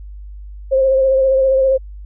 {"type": "tone with vibrato", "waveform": "sine", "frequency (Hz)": 531, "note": "C5", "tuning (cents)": 25, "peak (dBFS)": -10, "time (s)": [0.71, 1.78], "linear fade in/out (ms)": 20, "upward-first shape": "triangle", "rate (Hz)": 15, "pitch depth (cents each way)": 33, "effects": ["added 50 Hz sine -30 dBFS peak until 2.05 s"]}